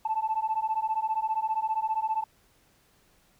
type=beating tone pair; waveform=sine; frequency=870 / 885 Hz; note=A5 / A5; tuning=-20 / +10 cents; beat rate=15 Hz; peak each=-28 dBFS; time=0.05-2.24 s; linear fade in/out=5 ms; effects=tanh soft clip ceiling -19 dBFS + pink hiss -64 dBFS RMS until 3.39 s